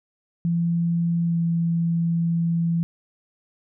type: tone with pitch glide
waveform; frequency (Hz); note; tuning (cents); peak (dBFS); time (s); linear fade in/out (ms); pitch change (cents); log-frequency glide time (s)
sine; 169.5 to 167.84; E3 to E3; +49 to +31; -19; 0.45-2.83; 0; -18; 1.24-1.37
effects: none